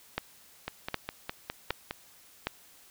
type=two click trains; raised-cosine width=0.3 ms; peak=-13 / -17 dBFS; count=4 / 7; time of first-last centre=0.18-2.47 / 0.68-1.91 s; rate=1.31 / 4.88 Hz; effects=white hiss -57 dBFS RMS until 2.9 s